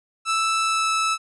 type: tone with pitch glide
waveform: sawtooth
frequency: 1318.5 to 1310.1 Hz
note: E6 to E6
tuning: 0 to -11 cents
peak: -16 dBFS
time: 0.25-1.18 s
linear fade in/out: 50 ms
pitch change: -11 cents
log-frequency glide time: 0.63-0.9 s
effects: resampled to 24000 Hz